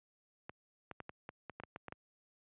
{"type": "clicks", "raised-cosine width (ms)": 0.5, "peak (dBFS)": -29, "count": 11, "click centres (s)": [0.495, 0.913, 1.003, 1.094, 1.291, 1.497, 1.6, 1.636, 1.761, 1.883, 1.924], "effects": ["high-pass 80 Hz 12 dB/octave", "resampled to 8000 Hz"]}